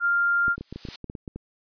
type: tone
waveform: sine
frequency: 1396.9 Hz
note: F6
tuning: in tune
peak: -19 dBFS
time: 0-0.56 s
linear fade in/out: 50 ms
type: clicks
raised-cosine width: 3 ms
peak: -22 dBFS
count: 12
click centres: 0.481 / 0.58 / 0.61 / 0.726 / 0.76 / 0.852 / 0.887 / 1.043 / 1.099 / 1.152 / 1.278 / 1.36 s
type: noise with exponential growth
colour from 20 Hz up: blue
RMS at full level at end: -29 dBFS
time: 0.5-0.96 s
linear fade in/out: 5 ms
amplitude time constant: 100 ms
effects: resampled to 11025 Hz